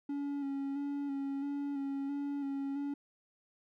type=tone with vibrato; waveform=triangle; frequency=280 Hz; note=C#4; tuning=18 cents sharp; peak=-32 dBFS; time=0.09-2.94 s; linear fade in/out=5 ms; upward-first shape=square; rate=1.5 Hz; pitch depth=24 cents each way; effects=none